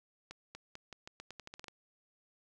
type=accelerating click train; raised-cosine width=0.2 ms; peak=-29 dBFS; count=13; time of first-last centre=0.31-1.682 s; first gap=240 ms; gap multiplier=0.85; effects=none